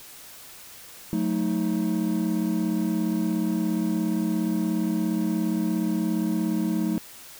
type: tone cluster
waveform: triangle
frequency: 182.8 / 219.9 / 315.4 Hz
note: F#3 / A3 / D#4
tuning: -21 / -1 / +24 cents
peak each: -25 / -24 / -25 dBFS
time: 1.13-6.98 s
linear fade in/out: 0 ms
effects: tanh soft clip ceiling -11 dBFS + white hiss -45 dBFS RMS until 7.39 s